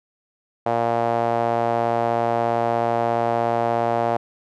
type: tone with band-pass filter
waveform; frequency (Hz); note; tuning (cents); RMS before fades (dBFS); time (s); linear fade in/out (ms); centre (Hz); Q
sawtooth; 116.9; A#2; +5; -21; 0.66-4.17; 5; 700; 3
effects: none